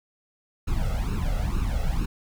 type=noise with flanger; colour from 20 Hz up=brown; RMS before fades=-25 dBFS; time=0.67-2.06 s; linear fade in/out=10 ms; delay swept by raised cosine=0.74 to 1.52 ms; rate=2.2 Hz; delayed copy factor=+0.9; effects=none